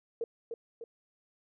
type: tone with echo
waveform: sine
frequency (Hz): 462.1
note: A#4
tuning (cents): -15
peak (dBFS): -30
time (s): 0.21-0.24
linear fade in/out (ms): 2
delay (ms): 300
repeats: 2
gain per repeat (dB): -5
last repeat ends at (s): 0.84
effects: none